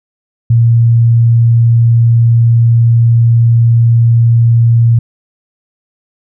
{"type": "tone", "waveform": "sine", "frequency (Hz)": 116.54, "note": "A#2", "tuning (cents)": 0, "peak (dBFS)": -4, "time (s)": [0.5, 4.99], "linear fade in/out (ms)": 5, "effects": []}